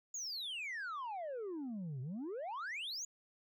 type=exponential two-way sweep; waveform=sine; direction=down then up; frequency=6980 to 122.3 to 6980 Hz; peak=-37 dBFS; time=0.14-3.05 s; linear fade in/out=5 ms; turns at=2.01 s; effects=tanh soft clip ceiling -39 dBFS